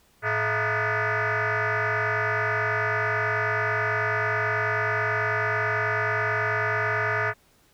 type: tone with frequency modulation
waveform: sine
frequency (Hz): 109.9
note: A2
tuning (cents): -2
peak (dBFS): -21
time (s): 0.22-7.34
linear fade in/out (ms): 50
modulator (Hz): 269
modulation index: 7
effects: tanh soft clip ceiling -18 dBFS + pink hiss -61 dBFS RMS until 7.73 s